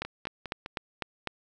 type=two click trains; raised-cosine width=0.3 ms; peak=-21 / -15 dBFS; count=4 / 6; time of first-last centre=0.05-0.661 / 0.02-1.273 s; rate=4.91 / 3.99 Hz; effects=none